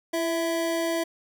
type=tone pair together; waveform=square; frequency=335.3 / 658 Hz; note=E4 / E5; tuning=+30 / -3 cents; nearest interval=octave; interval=1167 cents; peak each=-28 dBFS; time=0.13-1.04 s; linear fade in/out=10 ms; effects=none